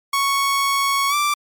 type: tone with pitch glide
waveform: sawtooth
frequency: 1108.7 to 1173.9 Hz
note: C#6 to D6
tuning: 0 to -1 cents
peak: -13 dBFS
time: 0.13-1.34 s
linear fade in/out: 5 ms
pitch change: +99 cents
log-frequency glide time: 1.09-1.15 s
effects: MP3 96 kbps